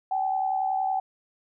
sine tone pair together, 765 / 835.7 Hz, G5 / G#5, -42 / +11 cents, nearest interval major second, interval 153 cents, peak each -24 / -31 dBFS, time 0.11-1 s, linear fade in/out 5 ms, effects none

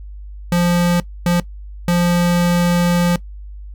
square tone bursts at uneven times, 174.61 Hz, F3, in tune, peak -13 dBFS, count 3, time 0.52-1 / 1.26-1.4 / 1.88-3.16 s, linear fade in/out 2 ms, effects noise-tail reverb RT60 0.1 s tail -19 dB re dry + added 50 Hz sine -30 dBFS peak until 3.74 s

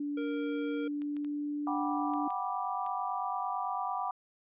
sine tone with pitch glide, 290 to 293.7 Hz, D4 to D4, -22 to 0 cents, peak -32 dBFS, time 0-2.28 s, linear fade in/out 5 ms, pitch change +22 cents, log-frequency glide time 0.28-1.74 s
square tone, 466.2 Hz, A#4, in tune, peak -37 dBFS, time 0.17-0.88 s, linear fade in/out 5 ms
clicks, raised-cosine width 0.2 ms, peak -35 dBFS, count 6, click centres 1.019 / 1.167 / 1.247 / 2.137 / 2.305 / 2.864 s
sine chord, G major seventh, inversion third, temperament just, 735 / 784 / 980 / 1176 Hz, F#5 / G5 / B5 / D6, -12 / 0 / -14 / +2 cents, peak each -37 dBFS, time 1.67-4.11 s, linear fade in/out 2 ms
effects resampled to 8000 Hz

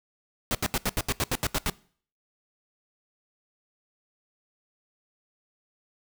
pink noise bursts, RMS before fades -26 dBFS, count 11, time 0.51-1.698 s, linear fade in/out 0 ms, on 38 ms, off 77 ms, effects noise-tail reverb RT60 0.5 s tail -22 dB re dry

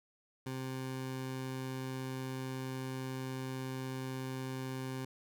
20% pulse tone, 130.9 Hz, C3, 1 cent sharp, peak -33 dBFS, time 0.46-5.05 s, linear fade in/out 5 ms, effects none

